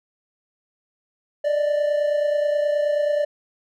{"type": "tone pair together", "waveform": "triangle", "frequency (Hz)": [587.3, 616.7], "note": ["D5", "D#5"], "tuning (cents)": [0, -16], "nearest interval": "minor second", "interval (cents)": 84, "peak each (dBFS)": [-17, -25], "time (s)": [1.44, 3.25], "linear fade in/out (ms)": 10, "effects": []}